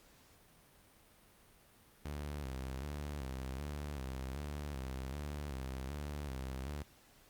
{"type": "tone with vibrato", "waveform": "sawtooth", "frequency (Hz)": 69.3, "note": "C#2", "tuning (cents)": 0, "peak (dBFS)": -36, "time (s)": [2.05, 6.83], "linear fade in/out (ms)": 5, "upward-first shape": "square", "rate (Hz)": 1.3, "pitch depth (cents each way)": 96, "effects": ["pink hiss -64 dBFS RMS until 7.29 s", "Opus 48 kbps"]}